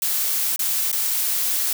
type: noise with dropouts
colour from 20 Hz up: blue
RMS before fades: -22 dBFS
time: 0.02-1.73 s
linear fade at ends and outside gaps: 2 ms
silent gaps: 0.561-0.592 / 0.917-0.927 s
effects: none